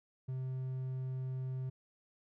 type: tone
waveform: triangle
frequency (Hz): 130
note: C3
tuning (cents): -11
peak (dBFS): -34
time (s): 0.28-1.7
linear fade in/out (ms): 10
effects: none